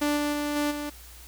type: tone with level steps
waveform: sawtooth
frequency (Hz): 293.7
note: D4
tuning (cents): 0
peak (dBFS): -19 / -21 / -23 / -20 / -27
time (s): 0.01-0.9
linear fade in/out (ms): 10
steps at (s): 0.16 / 0.32 / 0.55 / 0.7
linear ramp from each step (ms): 20
effects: added 60 Hz sine -47 dBFS peak until 1.27 s + white hiss -49 dBFS RMS until 1.27 s